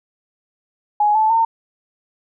sine tone with pitch steps, 836 / 871.5 / 908.5 Hz, G#5 / A5 / A#5, +11 / -17 / -45 cents, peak -12 dBFS, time 1-1.45 s, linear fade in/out 5 ms, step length 150 ms, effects none

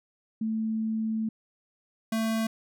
sine / square tone pair in turn, 220.7 / 223.1 Hz, A3 / A3, +5 / +24 cents, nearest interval unison, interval 19 cents, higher second, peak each -26 dBFS, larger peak neither, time 0.41-1.29 / 2.12-2.47 s, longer first, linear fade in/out 5 ms, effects none

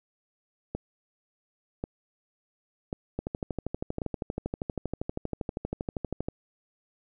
two click trains, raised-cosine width 2 ms, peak -17 / -18 dBFS, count 40 / 4, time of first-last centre 3.19-6.285 / 0.75-4.018 s, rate 12.6 / 0.918 Hz, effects none

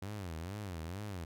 sawtooth tone with vibrato, 91.7 Hz, F#2, 15 cents flat, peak -36 dBFS, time 0.02-1.25 s, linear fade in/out 5 ms, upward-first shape sine, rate 2.2 Hz, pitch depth 250 cents each way, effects none

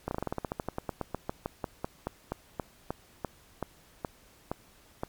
slowing click train, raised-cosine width 1 ms, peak -17 dBFS, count 29, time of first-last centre 0.08-5.034 s, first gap 31 ms, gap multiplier 1.11, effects pink hiss -59 dBFS RMS until 5.08 s + MP3 96 kbps

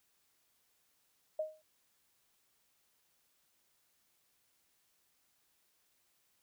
sine tone with exponential decay, 623 Hz, D#5, 2 cents sharp, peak -30 dBFS, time 1.39-1.62 s, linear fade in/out 5 ms, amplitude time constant 49 ms, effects white hiss -75 dBFS RMS until 6.42 s

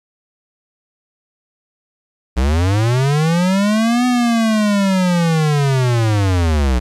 square linear two-way sweep, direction up then down, 58.9 to 250.8 to 58.9 Hz, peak -13 dBFS, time 2.36-6.8 s, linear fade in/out 20 ms, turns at 4.06 s, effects low-pass 9000 Hz 12 dB/octave + 9-bit

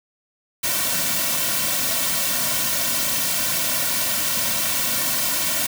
white noise with comb filter, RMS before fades -22 dBFS, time 0.63-5.67 s, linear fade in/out 10 ms, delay 2.4 ms, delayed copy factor -0.9, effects none

